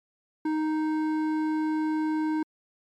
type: tone with hard clipping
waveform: sine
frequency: 311.1 Hz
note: D#4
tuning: in tune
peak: -26 dBFS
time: 0.45-2.43 s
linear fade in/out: 5 ms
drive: 10 dB
effects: MP3 96 kbps